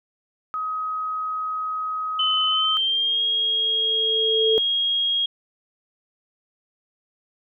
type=tone; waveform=sine; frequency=1264 Hz; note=D#6; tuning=27 cents sharp; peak=-24 dBFS; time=0.54-2.77 s; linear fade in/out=0 ms
type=tone with pitch glide; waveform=sine; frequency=3035 to 3272 Hz; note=F#7 to G#7; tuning=+43 to -26 cents; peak=-19 dBFS; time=2.19-5.26 s; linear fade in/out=5 ms; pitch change=+131 cents; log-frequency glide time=2.48-3.23 s
type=tone with exponential growth; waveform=sine; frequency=442 Hz; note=A4; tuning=8 cents sharp; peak=-16 dBFS; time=2.78-4.58 s; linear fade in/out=0 ms; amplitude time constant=390 ms
effects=none